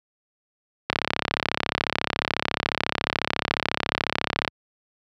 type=click train; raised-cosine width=0.3 ms; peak=-4 dBFS; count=123; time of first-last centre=0.9-4.478 s; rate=34.1 Hz; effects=high-pass 80 Hz 12 dB/octave